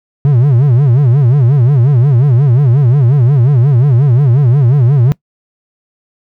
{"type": "tone with vibrato", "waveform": "triangle", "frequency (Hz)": 130.81, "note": "C3", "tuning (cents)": 0, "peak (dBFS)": -3, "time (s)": [0.25, 5.12], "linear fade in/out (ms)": 0, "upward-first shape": "sine", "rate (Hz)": 5.6, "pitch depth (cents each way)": 220, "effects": ["noise-tail reverb RT60 0.1 s tail -22 dB re dry"]}